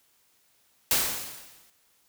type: noise with exponential decay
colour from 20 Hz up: white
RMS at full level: -21 dBFS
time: 0.91-1.7 s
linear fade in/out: 2 ms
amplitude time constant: 170 ms
effects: white hiss -66 dBFS RMS until 2.08 s